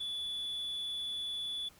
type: tone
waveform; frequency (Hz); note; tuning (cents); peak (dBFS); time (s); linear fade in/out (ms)
sine; 3445; A7; -37; -33; 0-1.69; 10
effects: tanh soft clip ceiling -34 dBFS + pink hiss -61 dBFS RMS until 1.79 s